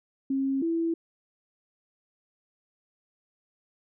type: tone pair in turn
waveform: sine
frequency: 270.2 / 331.5 Hz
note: C#4 / E4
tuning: -44 / +10 cents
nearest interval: major third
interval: 354 cents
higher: second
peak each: -24 dBFS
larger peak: neither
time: 0.3-0.62 / 0.62-0.94 s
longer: neither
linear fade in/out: 5 ms
effects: none